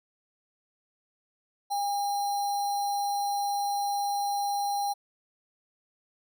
sine tone with sample-and-hold, 809 Hz, G#5, 46 cents flat, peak -26 dBFS, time 1.7-4.94 s, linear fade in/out 20 ms, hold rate 4900 Hz, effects none

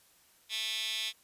15% pulse tone with high-pass filter, 220 Hz, A3, in tune, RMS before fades -35 dBFS, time 0.49-1.13 s, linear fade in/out 50 ms, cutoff 3100 Hz, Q 5.4, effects white hiss -64 dBFS RMS until 1.23 s + resampled to 32000 Hz

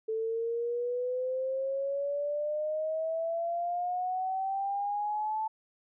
sine exponential sweep, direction up, 439.4 to 880 Hz, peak -29 dBFS, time 0.08-5.48 s, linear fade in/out 10 ms, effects none

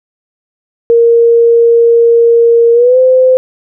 sine tone with pitch glide, 466.2 to 514.3 Hz, A#4 to C5, 0 to -30 cents, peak -3 dBFS, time 0.9-3.37 s, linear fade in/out 0 ms, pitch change +170 cents, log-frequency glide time 2.73-2.98 s, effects none

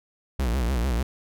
45% pulse tone with vibrato, 61.6 Hz, B1, 4 cents flat, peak -22 dBFS, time 0.39-1.03 s, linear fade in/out 5 ms, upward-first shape triangle, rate 6.7 Hz, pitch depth 230 cents each way, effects none

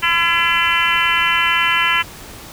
harmonic tone, 338.2 Hz, E4, 44 cents sharp, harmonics 3 / 4 / 5 / 6 / 7 / 8 / 9, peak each -21 / -21 / -21 / -21 / -21 / -21 / -21 dBFS, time 0.02-2.03 s, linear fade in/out 20 ms, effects pink hiss -36 dBFS RMS until 2.52 s

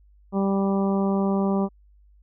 harmonic tone, 196 Hz, G3, in tune, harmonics 1 / 2 / 3 / 4 / 5 / 6, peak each -21 / -27 / -31 / -33 / -35 / -37 dBFS, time 0.32-1.69 s, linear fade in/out 50 ms, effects added 50 Hz sine -52 dBFS peak until 2.22 s

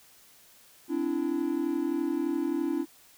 triangle tone cluster, 260.1 / 291.8 / 335 Hz, C4 / D4 / E4, -10 / -11 / +28 cents, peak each -32 / -28 / -28 dBFS, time 0.88-2.86 s, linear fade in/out 50 ms, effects white hiss -57 dBFS RMS until 3.17 s

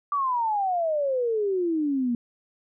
sine exponential sweep, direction down, 1174.7 to 233.1 Hz, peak -22 dBFS, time 0.12-2.15 s, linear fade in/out 2 ms, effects none

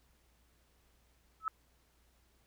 sine tone with exponential growth, 1301 Hz, E6, 23 cents flat, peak -27 dBFS, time 1.4-1.48 s, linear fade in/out 1 ms, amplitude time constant 17 ms, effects added 60 Hz sine -70 dBFS peak until 2.46 s + pink hiss -72 dBFS RMS until 2.46 s

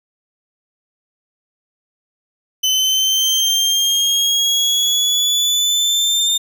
30% pulse exponential sweep, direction up, 3032 to 3623 Hz, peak -11 dBFS, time 2.63-6.38 s, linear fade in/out 10 ms, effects none

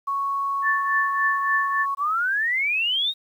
sine tone, 1108.7 Hz, C#6, in tune, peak -22 dBFS, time 0.07-1.95 s, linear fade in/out 10 ms
sine tone with tremolo, 1760 Hz, A6, in tune, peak -18 dBFS, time 0.62-1.86 s, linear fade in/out 50 ms, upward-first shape triangle, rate 3.5 Hz, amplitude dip 85%
sine exponential sweep, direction up, 1096 to 3816 Hz, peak -20 dBFS, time 1.97-3.14 s, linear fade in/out 50 ms
effects 9-bit

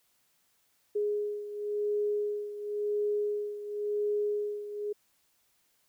sine beating tone pair, 415.3 / 416.24 Hz, G#4 / G#4, 0 / +4 cents, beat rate 0.94 Hz, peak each -30 / -35 dBFS, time 0.95-4.93 s, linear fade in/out 10 ms, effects white hiss -71 dBFS RMS until 5.88 s

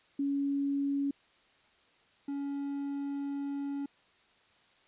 sine / triangle tone pair in turn, 280.1 / 281.1 Hz, C#4 / C#4, +18 / +24 cents, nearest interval unison, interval 6 cents, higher second, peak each -28 / -31 dBFS, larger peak first, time 0.19-1.11 / 2.28-3.86 s, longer second, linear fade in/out 5 ms, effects white hiss -65 dBFS RMS until 4.87 s + resampled to 8000 Hz

